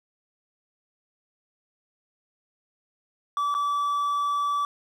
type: tone with dropouts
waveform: triangle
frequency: 1154 Hz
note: D6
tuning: 31 cents flat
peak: -21 dBFS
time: 3.37-4.65 s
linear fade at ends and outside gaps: 1 ms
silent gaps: 3.542-3.549 s
effects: none